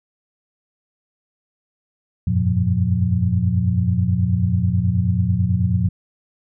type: tone cluster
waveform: sine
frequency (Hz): 89.5 / 98.7 / 118.5 / 178.1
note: F2 / G2 / A#2 / F3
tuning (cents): +43 / +12 / +29 / +34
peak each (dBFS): -21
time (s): 2.27-5.89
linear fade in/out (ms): 5
effects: none